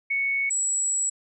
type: tone pair in turn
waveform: sine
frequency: 2217 / 7769 Hz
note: C#7 / B8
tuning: 0 / -29 cents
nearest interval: octave + minor seventh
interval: 2171 cents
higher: second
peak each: -22 dBFS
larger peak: neither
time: 0.1-0.5 / 0.5-1.1 s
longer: second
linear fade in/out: 10 ms
effects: none